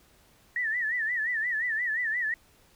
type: tone with vibrato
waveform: sine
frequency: 1852 Hz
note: A#6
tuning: 12 cents flat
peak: -26 dBFS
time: 0.56-2.34 s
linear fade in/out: 2 ms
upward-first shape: sine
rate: 5.7 Hz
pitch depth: 130 cents each way
effects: pink hiss -61 dBFS RMS until 2.75 s